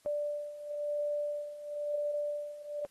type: beating tone pair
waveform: sine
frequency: 587.3 / 588.29 Hz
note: D5 / D5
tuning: 0 / +3 cents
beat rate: 0.99 Hz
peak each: -38 / -34 dBFS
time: 0.06-2.85 s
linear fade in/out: 0 ms
effects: white hiss -67 dBFS RMS until 2.9 s + AAC 32 kbps